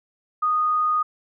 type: tone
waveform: sine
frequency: 1237 Hz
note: D#6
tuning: 10 cents flat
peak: -18 dBFS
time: 0.42-1.03 s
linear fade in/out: 10 ms
effects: none